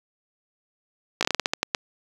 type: slowing click train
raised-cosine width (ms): 0.2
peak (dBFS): -4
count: 11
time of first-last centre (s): 1.21-1.748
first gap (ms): 17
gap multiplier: 1.24
effects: high-pass 200 Hz 12 dB/octave + 7-bit